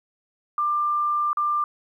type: tone with dropouts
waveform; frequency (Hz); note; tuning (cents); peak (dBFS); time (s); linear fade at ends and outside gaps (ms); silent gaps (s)
sine; 1190; D6; +22; -20; 0.58-1.64; 2; 1.331-1.371
effects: 10-bit